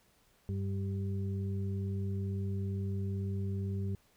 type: harmonic tone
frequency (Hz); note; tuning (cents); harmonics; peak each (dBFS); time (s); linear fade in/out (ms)
97.8; G2; -4; 1 / 2 / 4; -33 / -39 / -45; 0.49-3.95; 0
effects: pink hiss -68 dBFS RMS until 4.16 s